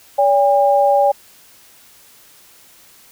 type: tone pair together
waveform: sine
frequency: 570 / 806.1 Hz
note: C#5 / G5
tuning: +48 / +48 cents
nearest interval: tritone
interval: 600 cents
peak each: -13 dBFS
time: 0.18-1.12 s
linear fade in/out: 10 ms
effects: white hiss -47 dBFS RMS until 3.11 s